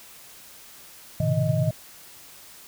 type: tone cluster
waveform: sine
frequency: 109.3 / 126 / 135.9 / 159 / 626 Hz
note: A2 / B2 / C#3 / D#3 / D#5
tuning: -11 / +35 / -34 / +38 / +10 cents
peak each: -27 / -27 / -26 / -25 / -28 dBFS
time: 1.2-1.71 s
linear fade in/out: 5 ms
effects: white hiss -47 dBFS RMS until 2.67 s